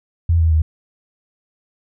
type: tone with pitch steps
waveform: sine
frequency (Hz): 84 / 81.28 / 78.65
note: E2 / E2 / D#2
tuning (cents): +33 / -24 / +19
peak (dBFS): -11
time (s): 0.29-0.62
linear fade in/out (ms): 5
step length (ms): 110
effects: none